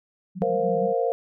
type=band-pass noise; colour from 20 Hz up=pink; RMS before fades=-31 dBFS; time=0.35-0.94 s; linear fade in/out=50 ms; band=170 to 200 Hz; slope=96 dB/octave
type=chord; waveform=sine; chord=Bb suspended second; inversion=none; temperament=equal; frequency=466.2 / 523.3 / 698.5 Hz; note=Bb4 / C5 / F5; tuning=0 / 0 / 0 cents; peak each=-24 / -25 / -27 dBFS; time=0.42-1.12 s; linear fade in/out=0 ms
effects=none